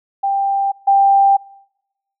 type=tone pair in turn; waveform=sine; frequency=790 / 790 Hz; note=G5 / G5; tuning=+13 / +13 cents; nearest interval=unison; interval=0 cents; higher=neither; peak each=-14 / -8 dBFS; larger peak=second; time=0.23-0.72 / 0.87-1.37 s; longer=second; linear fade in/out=10 ms; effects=noise-tail reverb RT60 0.9 s tail -25 dB re dry